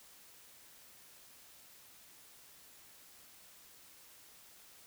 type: silence
effects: white hiss -59 dBFS RMS until 4.86 s